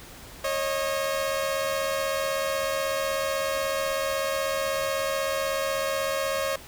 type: tone pair together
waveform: sawtooth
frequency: 545.8 / 622 Hz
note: C#5 / D#5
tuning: -27 / -1 cents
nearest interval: major second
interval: 226 cents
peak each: -23 / -26 dBFS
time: 0.44-6.56 s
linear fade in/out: 5 ms
effects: pink hiss -45 dBFS RMS until 6.67 s